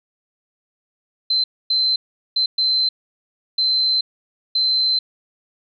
sine tone bursts at uneven times, 4084 Hz, C8, 43 cents flat, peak -15 dBFS, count 6, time 1.3-1.44 / 1.7-1.96 / 2.36-2.46 / 2.58-2.89 / 3.58-4.01 / 4.55-4.99 s, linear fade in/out 5 ms, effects none

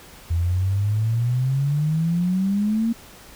sine exponential sweep, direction up, 82.41 to 233.1 Hz, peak -18 dBFS, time 0.3-2.93 s, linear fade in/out 10 ms, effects pink hiss -45 dBFS RMS until 3.35 s

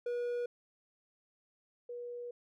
triangle / sine tone pair in turn, 483 / 483 Hz, B4 / B4, -39 / -39 cents, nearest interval unison, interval 0 cents, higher neither, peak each -31 / -40 dBFS, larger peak first, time 0.06-0.46 / 1.89-2.31 s, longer second, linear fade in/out 5 ms, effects none

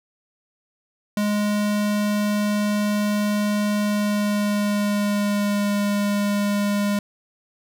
square tone with pitch glide, 207.7 to 204 Hz, G#3 to G#3, 0 to -31 cents, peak -20 dBFS, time 1.17-6.99 s, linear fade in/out 2 ms, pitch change -31 cents, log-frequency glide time 3.82-5.72 s, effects none

